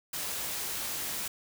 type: noise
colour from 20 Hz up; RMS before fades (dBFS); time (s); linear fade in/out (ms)
white; -35; 0.13-1.28; 5
effects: none